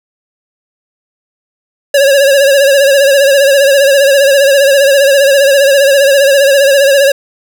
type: tone with vibrato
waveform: square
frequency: 554.4 Hz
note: C#5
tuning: in tune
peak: -5 dBFS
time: 1.94-7.12 s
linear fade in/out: 5 ms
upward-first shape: sine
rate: 15 Hz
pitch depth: 63 cents each way
effects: none